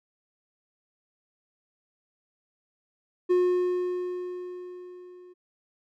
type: tone with level ramp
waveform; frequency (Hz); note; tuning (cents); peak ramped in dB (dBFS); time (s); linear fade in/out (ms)
triangle; 360; F#4; -47; -16 to -45; 3.29-5.34; 20
effects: none